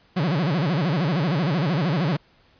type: tone with vibrato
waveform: 40% pulse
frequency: 160.6 Hz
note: E3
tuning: 45 cents flat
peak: -19 dBFS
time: 0.16-2.17 s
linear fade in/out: 10 ms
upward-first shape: sine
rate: 13 Hz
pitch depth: 280 cents each way
effects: pink hiss -58 dBFS RMS until 2.59 s + resampled to 11025 Hz